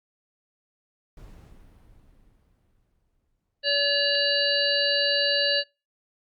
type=noise with exponential decay; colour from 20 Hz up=brown; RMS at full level=-45 dBFS; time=1.17-4.3 s; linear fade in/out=2 ms; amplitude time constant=680 ms
type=harmonic tone; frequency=570 Hz; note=C#5; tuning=48 cents sharp; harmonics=1 / 3 / 5 / 7 / 8; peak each=-27 / -27 / -27 / -27 / -27 dBFS; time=3.63-5.64 s; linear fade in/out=50 ms
effects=noise-tail reverb RT60 0.3 s tail -26 dB re dry + Opus 48 kbps